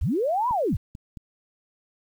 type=linear two-way sweep; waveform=sine; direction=up then down; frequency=38.11 to 1024 to 38.11 Hz; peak=-21 dBFS; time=0.01-0.77 s; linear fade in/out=10 ms; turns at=0.49 s
type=click train; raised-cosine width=5 ms; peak=-26 dBFS; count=4; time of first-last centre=0.51-1.172 s; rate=4.53 Hz
effects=9-bit